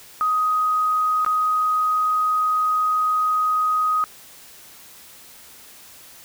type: tone with dropouts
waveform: sine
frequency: 1253 Hz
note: D#6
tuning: 12 cents sharp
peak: -17 dBFS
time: 0.21-4.04 s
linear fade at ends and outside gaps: 0 ms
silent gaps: 1.248-1.263 s
effects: white hiss -45 dBFS RMS until 6.24 s